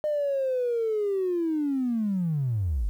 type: linear sweep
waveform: triangle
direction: down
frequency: 610 to 43.65 Hz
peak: -20 dBFS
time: 0.04-2.89 s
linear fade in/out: 0 ms
effects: tanh soft clip ceiling -21 dBFS + 10-bit